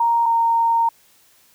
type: tone pair in turn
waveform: sine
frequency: 932 / 922.4 Hz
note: A#5 / A#5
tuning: -1 / -19 cents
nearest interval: unison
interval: 18 cents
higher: first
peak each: -14 / -14 dBFS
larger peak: neither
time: 0-0.26 / 0.26-0.89 s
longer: second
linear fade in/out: 5 ms
effects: white hiss -55 dBFS RMS until 1.54 s